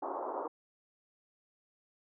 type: band-pass noise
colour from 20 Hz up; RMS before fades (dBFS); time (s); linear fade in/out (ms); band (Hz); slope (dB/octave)
white; -38; 0.02-0.48; 10; 300 to 1100; 48
effects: none